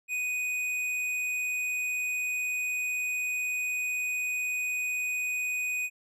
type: tone with tanh clipping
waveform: triangle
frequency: 2489 Hz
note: D#7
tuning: in tune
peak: -30 dBFS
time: 0.08-5.9 s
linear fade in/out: 50 ms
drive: 15 dB
effects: none